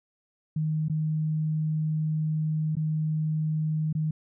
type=tone with dropouts; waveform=sine; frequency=155.56 Hz; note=D#3; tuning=in tune; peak=-24 dBFS; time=0.56-4.11 s; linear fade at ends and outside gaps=5 ms; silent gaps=0.884-0.897 / 2.754-2.767 / 3.928-3.95 s; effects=none